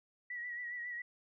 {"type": "tone with vibrato", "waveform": "sine", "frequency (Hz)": 1934, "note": "B6", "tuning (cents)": -37, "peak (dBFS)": -39, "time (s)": [0.3, 1.02], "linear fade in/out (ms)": 5, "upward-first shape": "sine", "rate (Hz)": 7.3, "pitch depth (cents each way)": 43, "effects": []}